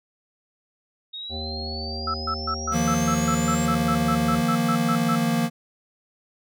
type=exponential sweep; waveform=sine; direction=up; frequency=3729 to 7560 Hz; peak=-32 dBFS; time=1.13-3.66 s; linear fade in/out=10 ms
type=harmonic tone; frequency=77.78 Hz; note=D#2; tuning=in tune; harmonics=1 / 3 / 5 / 7 / 9 / 10; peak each=-32 / -37 / -39 / -40 / -42 / -42 dBFS; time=1.29-4.44 s; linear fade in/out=50 ms
type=tone bursts; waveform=sine; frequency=1318 Hz; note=E6; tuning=1 cent flat; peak=-23 dBFS; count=16; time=2.07-5.156 s; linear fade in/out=5 ms; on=71 ms; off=130 ms
type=chord; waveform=square; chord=Eb suspended second; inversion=none; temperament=equal; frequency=155.56 / 174.61 / 233.1 Hz; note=Eb3 / F3 / Bb3; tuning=0 / 0 / 0 cents; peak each=-28 / -27 / -23 dBFS; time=2.71-5.5 s; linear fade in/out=50 ms
effects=none